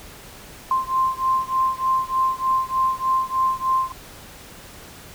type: beating tone pair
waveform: sine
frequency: 1046.5 / 1049.8 Hz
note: C6 / C6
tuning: 0 / +5 cents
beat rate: 3.3 Hz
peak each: -21 / -22 dBFS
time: 0.71-3.92 s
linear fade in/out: 2 ms
effects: pink hiss -42 dBFS RMS until 5.14 s